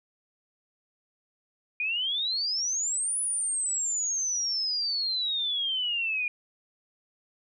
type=exponential two-way sweep; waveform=sine; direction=up then down; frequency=2418 to 10010 to 2418 Hz; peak=-26 dBFS; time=1.8-6.28 s; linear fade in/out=2 ms; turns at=3.19 s; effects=none